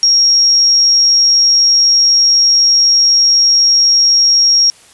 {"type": "tone", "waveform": "sine", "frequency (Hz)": 5588, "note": "F8", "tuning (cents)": 0, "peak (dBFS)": -6, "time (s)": [0.03, 4.7], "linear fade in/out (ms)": 0, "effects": ["white hiss -43 dBFS RMS until 4.93 s", "resampled to 24000 Hz"]}